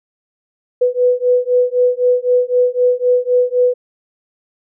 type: beating tone pair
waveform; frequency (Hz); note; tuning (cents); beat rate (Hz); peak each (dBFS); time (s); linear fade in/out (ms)
sine; 493.8 / 497.7; B4 / B4; 0 / +13; 3.9; -14; 0.81-3.74; 10
effects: none